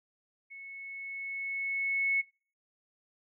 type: tone with level ramp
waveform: sine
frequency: 2200 Hz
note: C#7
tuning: 14 cents flat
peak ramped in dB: -44 to -24 dBFS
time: 0.5-2.22 s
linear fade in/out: 20 ms
effects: noise-tail reverb RT60 0.4 s tail -24 dB re dry